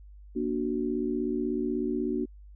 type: chord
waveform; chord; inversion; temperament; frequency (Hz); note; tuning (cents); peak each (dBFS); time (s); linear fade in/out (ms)
sine; Bb augmented; none; equal with one note detuned; 237.4 / 293.7 / 370; Bb3 / D4 / F#4; +32 / 0 / 0; -31; 0.35-2.26; 20
effects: added 50 Hz sine -46 dBFS peak until 2.55 s